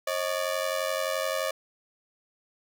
sawtooth ring-modulated tone, 583 Hz, D5, 13 cents flat, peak -20 dBFS, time 0.07-1.51 s, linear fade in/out 5 ms, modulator 45.8 Hz, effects none

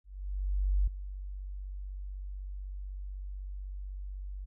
sine tone with ADSR envelope, 48 Hz, G1, 36 cents flat, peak -23 dBFS, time 0.04-4.46 s, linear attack 830 ms, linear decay 9 ms, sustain -14 dB, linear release 23 ms, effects none

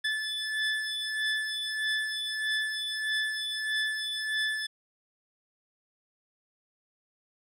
25% pulse beating tone pair, 1738 / 1739.6 Hz, A6 / A6, -22 / -20 cents, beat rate 1.6 Hz, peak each -29 / -27 dBFS, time 0.04-4.67 s, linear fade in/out 10 ms, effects low-pass 8000 Hz 12 dB/octave

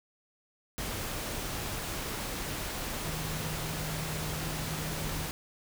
sine tone in noise, 155.9 Hz, D#3, 4 cents sharp, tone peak -37 dBFS, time 3.05-5.26 s, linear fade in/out 0 ms, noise pink, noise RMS -36 dBFS, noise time 0.78-5.31 s, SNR -4 dB, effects none

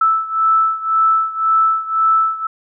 sine beating tone pair, 1315 / 1316.9 Hz, E6 / E6, -5 / -2 cents, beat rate 1.9 Hz, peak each -14 / -17 dBFS, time 0.01-2.47 s, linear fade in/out 5 ms, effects none

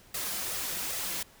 white noise with flanger, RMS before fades -34 dBFS, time 0.14-1.23 s, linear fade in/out 5 ms, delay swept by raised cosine 1.5 to 5.9 ms, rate 2.5 Hz, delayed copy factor +0.85, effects pink hiss -57 dBFS RMS until 1.4 s

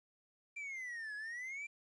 triangle exponential two-way sweep, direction down then up, 2376 to 1668 to 2376 Hz, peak -40 dBFS, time 0.56-1.67 s, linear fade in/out 10 ms, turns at 1.15 s, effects resampled to 22050 Hz + 12-bit

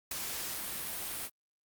white noise with ADSR envelope, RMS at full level -34 dBFS, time 0.11-1.3 s, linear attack 5 ms, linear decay 9 ms, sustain -4 dB, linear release 52 ms, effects Opus 48 kbps

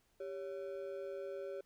triangle ring-modulated tone, 476.5 Hz, A#4, 38 cents sharp, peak -36 dBFS, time 0.2-1.61 s, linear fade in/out 5 ms, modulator 81.7 Hz, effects pink hiss -75 dBFS RMS until 1.65 s

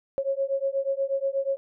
sine beating tone pair, 542 / 550.3 Hz, C#5 / C#5, -39 / -13 cents, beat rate 8.3 Hz, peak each -27 dBFS, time 0.18-1.57 s, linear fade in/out 0 ms, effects none

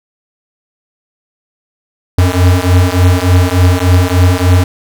square beating tone pair, 88.7 / 92.1 Hz, F2 / F#2, +27 / -7 cents, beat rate 3.4 Hz, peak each -10 dBFS, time 2.18-4.64 s, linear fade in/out 5 ms, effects none

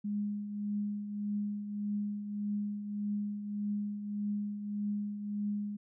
sine tone with tremolo, 206.2 Hz, G#3, 12 cents flat, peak -30 dBFS, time 0.04-5.77 s, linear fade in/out 10 ms, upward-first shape triangle, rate 1.7 Hz, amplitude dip 60%, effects none

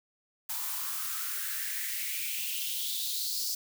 blue noise with high-pass filter sweep, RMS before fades -34 dBFS, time 0.49-3.55 s, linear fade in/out 5 ms, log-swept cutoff 890 to 5000 Hz, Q 4.7, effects none

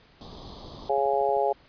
pink band-stop noise, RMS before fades -42 dBFS, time 0.21-0.89 s, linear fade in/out 0 ms, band 1200 to 3200 Hz, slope 96 dB/octave
click train, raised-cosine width 2 ms, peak -36 dBFS, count 10, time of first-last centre 0.67-1.368 s, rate 12.9 Hz
harmonic tone, 138.4 Hz, C#3, 2 cents flat, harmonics 3 / 4 / 5 / 6, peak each -27 / -27 / -27 / -27 dBFS, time 0.89-1.53 s, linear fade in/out 10 ms
effects pink hiss -57 dBFS RMS until 1.68 s + resampled to 11025 Hz

